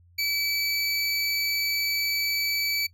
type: tone pair together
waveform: square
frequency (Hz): 2300 / 4524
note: D7 / C#8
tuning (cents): -37 / +34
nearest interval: octave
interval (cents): 1171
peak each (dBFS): -28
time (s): 0.18-2.87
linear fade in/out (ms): 10
effects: noise-tail reverb RT60 0.1 s tail -22 dB re dry + added 87 Hz sine -54 dBFS peak until 2.93 s